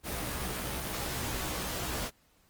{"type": "noise with comb filter", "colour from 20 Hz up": "pink", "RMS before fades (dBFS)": -35, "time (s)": [0.03, 2.11], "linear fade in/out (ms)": 50, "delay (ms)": 16, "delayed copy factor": 0.75, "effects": ["pink hiss -67 dBFS RMS until 2.49 s", "Opus 24 kbps"]}